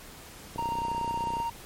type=click train; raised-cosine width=2 ms; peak=-24 dBFS; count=27; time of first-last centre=0.56-1.401 s; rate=30.9 Hz
type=tone with tremolo; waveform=triangle; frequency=929 Hz; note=A#5; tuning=6 cents flat; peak=-25 dBFS; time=0.58-1.5 s; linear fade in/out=5 ms; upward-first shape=triangle; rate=16 Hz; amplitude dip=35%
effects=pink hiss -47 dBFS RMS until 1.65 s + MP3 64 kbps